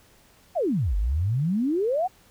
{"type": "exponential two-way sweep", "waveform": "sine", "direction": "down then up", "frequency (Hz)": [781, 46.25, 781], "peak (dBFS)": -21, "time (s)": [0.55, 2.08], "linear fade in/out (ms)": 20, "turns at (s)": 0.96, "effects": ["pink hiss -57 dBFS RMS until 2.3 s"]}